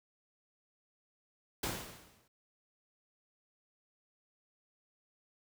pink noise with exponential decay, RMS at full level -33 dBFS, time 1.63-2.28 s, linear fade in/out 5 ms, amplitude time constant 140 ms, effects high-pass 60 Hz 12 dB/octave

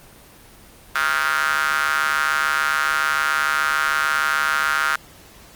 square tone with high-pass filter, 73.42 Hz, D2, in tune, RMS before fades -20 dBFS, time 0.95-4.96 s, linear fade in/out 5 ms, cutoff 1400 Hz, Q 6.3, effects pink hiss -46 dBFS RMS until 5.55 s + Opus 24 kbps

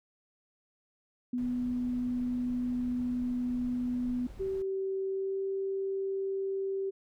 sine tone, 246.9 Hz, B3, in tune, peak -29 dBFS, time 1.33-4.27 s, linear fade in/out 5 ms
brown noise, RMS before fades -47 dBFS, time 1.38-4.62 s, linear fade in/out 0 ms
sine tone with pitch glide, 385.3 to 388.4 Hz, G4 to G4, -30 to -16 cents, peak -30 dBFS, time 4.39-6.91 s, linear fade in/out 20 ms, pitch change +14 cents, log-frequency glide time 5.08-5.41 s
effects none

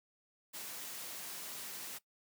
white noise, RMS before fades -45 dBFS, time 0.53-1.99 s, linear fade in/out 20 ms, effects noise-tail reverb RT60 0.1 s tail -18 dB re dry + high-pass 150 Hz 12 dB/octave

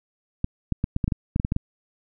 clicks, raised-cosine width 5 ms, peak -10 dBFS, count 12, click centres 0.444 / 0.723 / 0.841 / 0.964 / 1.042 / 1.079 / 1.122 / 1.361 / 1.399 / 1.449 / 1.521 / 1.564 s, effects none

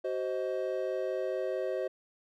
triangle chord, C diminished, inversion second, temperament just, 376.7 / 523.3 / 627.9 Hz, Gb4 / C5 / Eb5, +31 / 0 / +16 cents, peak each -33 / -32 / -34 dBFS, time 0.04-1.88 s, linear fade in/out 10 ms, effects none

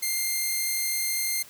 5% pulse tone, 2106 Hz, C7, 11 cents sharp, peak -15 dBFS, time 0.02-1.43 s, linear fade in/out 10 ms, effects white hiss -49 dBFS RMS until 1.49 s

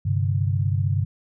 sine chord, G suspended fourth, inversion none, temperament equal, 98 / 130.81 / 146.83 Hz, G2 / C3 / D3, 0 / 0 / 0 cents, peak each -21 / -25 / -27 dBFS, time 0.05-1.05 s, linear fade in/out 10 ms, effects none

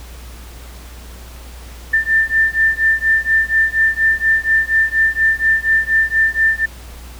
sine beating tone pair, 1783 / 1787.2 Hz, A6 / A6, +22 / +27 cents, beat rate 4.2 Hz, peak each -15 dBFS, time 1.93-6.66 s, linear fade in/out 10 ms, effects added 60 Hz sine -33 dBFS peak until 7.19 s + pink hiss -40 dBFS RMS until 7.19 s

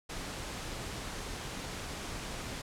pink noise, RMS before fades -40 dBFS, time 0.09-2.62 s, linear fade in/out 10 ms, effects low-pass 9000 Hz 12 dB/octave

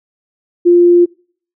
sine tone, 349.2 Hz, F4, in tune, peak -4 dBFS, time 0.65-1.06 s, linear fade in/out 20 ms, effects noise-tail reverb RT60 0.5 s tail -25 dB re dry

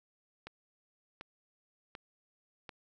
click train, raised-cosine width 0.3 ms, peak -28 dBFS, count 4, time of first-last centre 0.47-2.692 s, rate 1.35 Hz, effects none

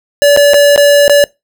square tone with dropouts, 575 Hz, D5, 37 cents flat, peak -4 dBFS, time 0.22-1.24 s, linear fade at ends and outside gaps 0 ms, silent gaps 0.364-0.373 / 0.535-0.542 / 0.761-0.777 / 1.08-1.096 s, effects noise-tail reverb RT60 0.2 s tail -23 dB re dry

